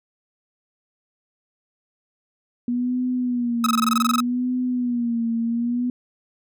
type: tone with vibrato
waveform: sine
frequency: 240.5 Hz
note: B3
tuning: 46 cents flat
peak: -20 dBFS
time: 2.68-5.9 s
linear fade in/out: 2 ms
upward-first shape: sine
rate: 0.66 Hz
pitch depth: 79 cents each way
type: tone bursts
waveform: 45% pulse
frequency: 1278 Hz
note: D#6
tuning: 46 cents sharp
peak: -17 dBFS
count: 13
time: 3.64-4.204 s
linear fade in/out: 2 ms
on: 24 ms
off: 21 ms
effects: none